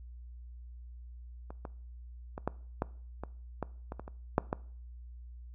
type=clicks; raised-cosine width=1 ms; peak=-30 / -26 / -25 / -16 / -16 / -24 / -19 / -25 / -27 / -30 / -10 / -16 dBFS; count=12; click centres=1.505 / 1.652 / 2.379 / 2.476 / 2.821 / 3.236 / 3.627 / 3.921 / 3.996 / 4.079 / 4.381 / 4.529 s; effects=noise-tail reverb RT60 0.5 s tail -21 dB re dry + added 60 Hz sine -45 dBFS peak until 5.54 s